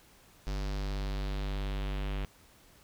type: tone with low-pass filter sweep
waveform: square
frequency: 49.25 Hz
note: G1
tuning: 9 cents sharp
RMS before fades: -34 dBFS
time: 0.47-2.25 s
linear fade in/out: 0 ms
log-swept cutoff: 5300 to 3000 Hz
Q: 2.2
effects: pink hiss -60 dBFS RMS until 2.83 s